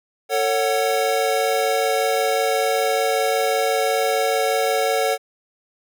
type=chord; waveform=square; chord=F# minor; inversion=first; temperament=equal with one note detuned; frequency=449.2 / 554.4 / 740 Hz; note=A4 / C#5 / F#5; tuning=+36 / 0 / 0 cents; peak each=-23 dBFS; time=0.29-5.18 s; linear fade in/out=50 ms; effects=none